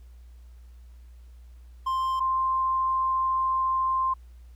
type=tone pair in turn; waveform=triangle / sine; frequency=1049 / 1049 Hz; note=C6 / C6; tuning=+4 / +4 cents; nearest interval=unison; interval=0 cents; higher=neither; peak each=-22 dBFS; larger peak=neither; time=1.86-2.2 / 2.2-4.14 s; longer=second; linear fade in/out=10 ms; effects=added 60 Hz sine -45 dBFS peak until 4.55 s + pink hiss -67 dBFS RMS until 4.55 s